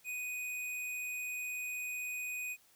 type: tone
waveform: square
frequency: 2489 Hz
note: D#7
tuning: in tune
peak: -38 dBFS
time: 0.04-2.57 s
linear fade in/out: 50 ms
effects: white hiss -66 dBFS RMS until 2.75 s